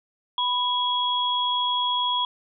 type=tone pair together; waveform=sine; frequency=987.8 / 3323 Hz; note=B5 / G#7; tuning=0 / 0 cents; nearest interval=octave + major sixth; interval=2100 cents; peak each=-24 dBFS; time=0.38-2.25 s; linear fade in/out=2 ms; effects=none